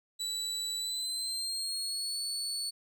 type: tone with pitch glide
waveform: 30% pulse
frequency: 3951 to 4435 Hz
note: B7 to C#8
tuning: 0 to 0 cents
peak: -30 dBFS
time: 0.19-2.71 s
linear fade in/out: 20 ms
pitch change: +200 cents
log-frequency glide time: 0.77-2.18 s
effects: none